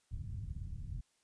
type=low-pass noise; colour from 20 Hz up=white; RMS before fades=-42 dBFS; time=0.11-1.01 s; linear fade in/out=10 ms; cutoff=120 Hz; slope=24 dB/octave; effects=white hiss -75 dBFS RMS until 1.23 s + resampled to 22050 Hz